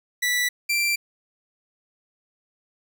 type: tone pair in turn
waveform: sawtooth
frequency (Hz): 1966 / 2355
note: B6 / D7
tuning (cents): -8 / +4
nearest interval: minor third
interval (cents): 312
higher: second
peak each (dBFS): -17 / -17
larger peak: neither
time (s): 0.22-0.49 / 0.69-0.96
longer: neither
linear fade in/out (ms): 10
effects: none